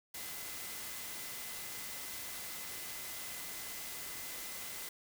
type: tone in noise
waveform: sine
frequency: 2031 Hz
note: B6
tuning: 48 cents sharp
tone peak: -54 dBFS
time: 0.14-4.89 s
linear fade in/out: 5 ms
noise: white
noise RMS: -44 dBFS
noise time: 0.14-4.89 s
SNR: -13 dB
effects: none